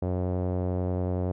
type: tone with low-pass filter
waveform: sawtooth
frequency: 91 Hz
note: F#2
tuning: 28 cents flat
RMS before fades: -28 dBFS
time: 0.02-1.32 s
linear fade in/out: 5 ms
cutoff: 590 Hz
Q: 1.8
effects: none